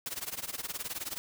white noise with tremolo, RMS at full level -35 dBFS, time 0.06-1.18 s, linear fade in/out 0 ms, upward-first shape sine, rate 19 Hz, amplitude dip 90%, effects none

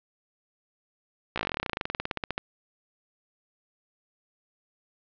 slowing click train, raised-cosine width 0.3 ms, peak -12 dBFS, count 28, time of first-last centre 1.36-2.379 s, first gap 16 ms, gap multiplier 1.06, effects low-pass 4000 Hz 12 dB/octave

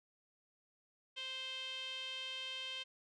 sawtooth tone with band-pass filter, 523.3 Hz, C5, in tune, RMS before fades -44 dBFS, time 1.16-2.84 s, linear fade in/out 20 ms, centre 3100 Hz, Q 6.2, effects resampled to 24000 Hz

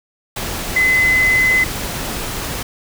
sine tone in noise, 2032 Hz, B6, 49 cents sharp, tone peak -11 dBFS, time 0.76-1.64 s, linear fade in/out 5 ms, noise pink, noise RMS -24 dBFS, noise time 0.36-2.63 s, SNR +10 dB, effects none

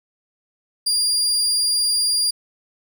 30% pulse tone, 4806 Hz, D8, 39 cents sharp, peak -14 dBFS, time 0.86-2.31 s, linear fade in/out 10 ms, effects none

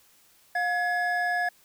triangle tone pair together, 711 / 1691 Hz, F5 / G#6, +31 / +31 cents, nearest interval octave + minor third, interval 1500 cents, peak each -25 dBFS, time 0.55-1.49 s, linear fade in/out 5 ms, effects white hiss -60 dBFS RMS until 1.64 s

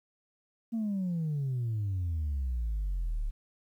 sine exponential sweep, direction down, 233.1 to 34.65 Hz, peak -27 dBFS, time 0.72-3.31 s, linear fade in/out 20 ms, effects tanh soft clip ceiling -27 dBFS + 11-bit

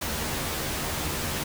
pink noise with comb filter, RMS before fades -30 dBFS, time 0.01-1.44 s, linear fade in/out 10 ms, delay 13 ms, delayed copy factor +0.7, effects none

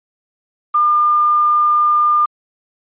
sine tone with quantisation, 1204 Hz, D6, 43 cents sharp, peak -10 dBFS, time 0.74-2.26 s, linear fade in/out 10 ms, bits 6, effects resampled to 8000 Hz

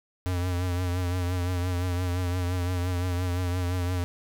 square tone with vibrato, 89.6 Hz, F2, 45 cents sharp, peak -26 dBFS, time 0.26-4.04 s, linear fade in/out 0 ms, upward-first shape triangle, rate 5.8 Hz, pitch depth 52 cents each way, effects none

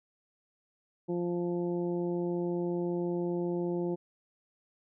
harmonic tone, 174.61 Hz, F3, in tune, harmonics 1 / 2 / 3 / 4 / 5, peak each -34 / -31 / -40 / -47 / -47 dBFS, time 1.08-3.96 s, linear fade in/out 20 ms, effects none

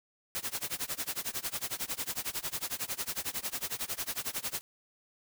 white noise with tremolo, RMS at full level -33 dBFS, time 0.35-4.61 s, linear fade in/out 0 ms, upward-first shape sine, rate 11 Hz, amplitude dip 95%, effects none

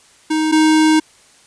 square tone pair in turn, 312.5 / 312.5 Hz, D#4 / D#4, +8 / +8 cents, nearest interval unison, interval 0 cents, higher neither, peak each -15 / -10 dBFS, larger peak second, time 0.3-0.52 / 0.52-1 s, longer second, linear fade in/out 10 ms, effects white hiss -49 dBFS RMS until 1.46 s + resampled to 22050 Hz

